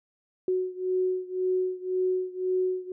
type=beating tone pair; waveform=sine; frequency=368.9 / 370.8 Hz; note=F#4 / F#4; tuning=-5 / +4 cents; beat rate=1.9 Hz; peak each=-27 / -29 dBFS; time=0.48-2.92 s; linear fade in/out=2 ms; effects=none